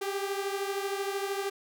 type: beating tone pair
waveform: sawtooth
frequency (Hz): 392 / 405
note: G4 / G#4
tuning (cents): 0 / -43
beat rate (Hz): 13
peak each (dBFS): -28 / -32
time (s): 0.01-1.5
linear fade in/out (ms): 10
effects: none